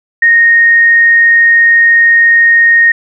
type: tone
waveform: sine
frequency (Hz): 1857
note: A#6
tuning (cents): -7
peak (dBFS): -3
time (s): 0.22-2.92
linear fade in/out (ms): 5
effects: none